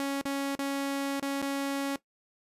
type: tone with dropouts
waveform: sawtooth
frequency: 277.2 Hz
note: C#4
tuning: in tune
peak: -25 dBFS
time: 0-1.96 s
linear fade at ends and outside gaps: 1 ms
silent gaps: 0.213-0.254 / 0.552-0.59 / 1.197-1.225 / 1.417-1.424 s
effects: noise-tail reverb RT60 0.1 s tail -17 dB re dry + resampled to 32000 Hz